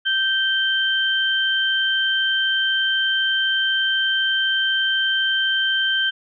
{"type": "tone pair together", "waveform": "sine", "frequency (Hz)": [1561, 3122], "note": ["G6", "G7"], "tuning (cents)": [-8, -8], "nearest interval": "octave", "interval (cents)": 1200, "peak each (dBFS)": -20, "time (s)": [0.05, 6.11], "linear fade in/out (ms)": 20, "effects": []}